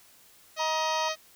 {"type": "harmonic tone", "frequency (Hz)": 630, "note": "D#5", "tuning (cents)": 21, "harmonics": [1, 2, 3, 4, 5, 6, 7, 8, 9, 10], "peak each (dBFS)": [-32, -35, -37, -38, -39, -40, -40, -41, -42, -42], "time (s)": [0.56, 1.16], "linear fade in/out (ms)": 50}
{"type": "tone", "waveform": "triangle", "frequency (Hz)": 950, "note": "A#5", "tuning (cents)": 33, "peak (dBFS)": -27, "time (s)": [0.59, 1.09], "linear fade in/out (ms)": 10}
{"effects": ["white hiss -57 dBFS RMS until 1.35 s"]}